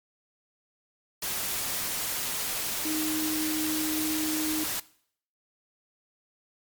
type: tone in noise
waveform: sine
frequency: 311.1 Hz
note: D#4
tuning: in tune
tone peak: -29 dBFS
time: 2.85-4.64 s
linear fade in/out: 5 ms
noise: white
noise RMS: -31 dBFS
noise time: 1.22-4.8 s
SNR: -1 dB
effects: noise-tail reverb RT60 0.6 s tail -20 dB re dry + MP3 96 kbps